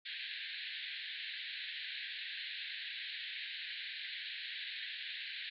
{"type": "band-pass noise", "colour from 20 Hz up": "white", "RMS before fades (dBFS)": -44, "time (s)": [0.05, 5.5], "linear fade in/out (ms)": 10, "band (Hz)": [1600, 4200], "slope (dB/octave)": 96, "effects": []}